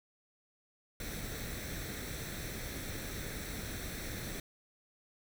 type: noise with comb filter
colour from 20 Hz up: pink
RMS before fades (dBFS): -41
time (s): 1-4.4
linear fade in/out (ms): 2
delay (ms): 0.51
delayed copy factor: +0.6
effects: none